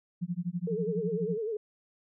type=tone with tremolo; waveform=sine; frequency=175.7 Hz; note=F3; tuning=11 cents sharp; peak=-27 dBFS; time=0.21-1.38 s; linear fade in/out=20 ms; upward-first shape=sine; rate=12 Hz; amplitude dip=100%
type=tone with vibrato; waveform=sine; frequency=440 Hz; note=A4; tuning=in tune; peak=-30 dBFS; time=0.67-1.57 s; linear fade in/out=5 ms; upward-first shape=sine; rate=10 Hz; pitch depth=98 cents each way
effects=none